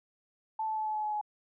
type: tone with pitch steps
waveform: sine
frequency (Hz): 878 / 871.9 / 865.9 / 859.9 / 854 / 848.1 / 842.2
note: A5 / A5 / A5 / A5 / G#5 / G#5 / G#5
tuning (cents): -4 / -16 / -28 / -40 / +48 / +36 / +24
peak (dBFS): -30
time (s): 0.59-1.213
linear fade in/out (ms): 5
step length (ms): 89
effects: none